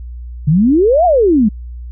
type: exponential two-way sweep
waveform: sine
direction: up then down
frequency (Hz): 139.4 to 740 to 197.6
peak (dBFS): -7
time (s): 0.47-1.49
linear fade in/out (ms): 10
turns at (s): 1.05
effects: added 60 Hz sine -25 dBFS peak until 1.91 s